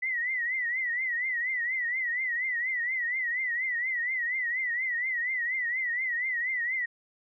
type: tone with vibrato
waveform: sine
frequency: 1975.5 Hz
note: B6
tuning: in tune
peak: -27 dBFS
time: 0.02-6.86 s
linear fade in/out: 10 ms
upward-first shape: triangle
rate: 4.2 Hz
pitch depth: 130 cents each way
effects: none